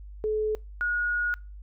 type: tone pair in turn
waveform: sine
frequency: 429.8 / 1445.7 Hz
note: A4 / F#6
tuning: -41 / -41 cents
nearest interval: octave + major sixth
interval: 2100 cents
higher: second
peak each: -24 dBFS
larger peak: neither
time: 0.24-0.55 / 0.81-1.34 s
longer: second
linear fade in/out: 0 ms
effects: noise-tail reverb RT60 0.3 s tail -26 dB re dry + added 50 Hz sine -40 dBFS peak until 1.62 s